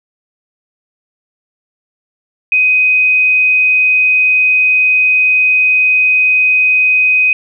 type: tone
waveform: sine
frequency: 2509 Hz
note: D#7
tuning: 14 cents sharp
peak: -7 dBFS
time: 2.52-7.33 s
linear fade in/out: 2 ms
effects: none